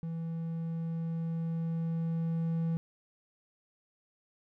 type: tone with level ramp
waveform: triangle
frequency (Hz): 164.81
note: E3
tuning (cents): 0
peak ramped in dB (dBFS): -32 to -26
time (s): 0.03-2.77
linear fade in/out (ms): 0
effects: none